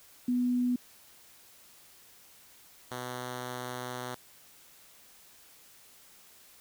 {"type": "tone pair in turn", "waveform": ["sine", "5% pulse"], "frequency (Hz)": [246.9, 124.96], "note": ["B3", "B2"], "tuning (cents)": [0, 21], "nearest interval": "octave", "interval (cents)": 1179, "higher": "first", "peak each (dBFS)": -25, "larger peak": "neither", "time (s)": [[0.28, 0.76], [2.91, 4.15]], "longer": "second", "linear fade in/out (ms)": 5, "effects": ["white hiss -57 dBFS RMS until 6.6 s"]}